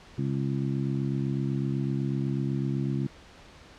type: harmonic tone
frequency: 68 Hz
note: C#2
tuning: 33 cents flat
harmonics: 2 / 3 / 4 / 5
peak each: -28 / -32 / -34 / -36 dBFS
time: 0.18-3.07 s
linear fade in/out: 5 ms
effects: pink hiss -51 dBFS RMS until 3.78 s + low-pass 5000 Hz 12 dB/octave